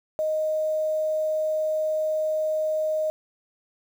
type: tone with quantisation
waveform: sine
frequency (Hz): 622.3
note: D#5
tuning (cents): 0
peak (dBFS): -22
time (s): 0.19-3.1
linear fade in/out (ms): 0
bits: 8
effects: none